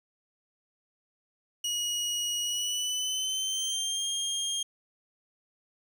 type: tone with pitch glide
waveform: 25% pulse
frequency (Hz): 2900 to 3218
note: F#7 to G7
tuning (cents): -35 to +45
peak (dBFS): -25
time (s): 1.64-4.63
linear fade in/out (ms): 5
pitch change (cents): +180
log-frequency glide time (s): 2.42-4.07
effects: none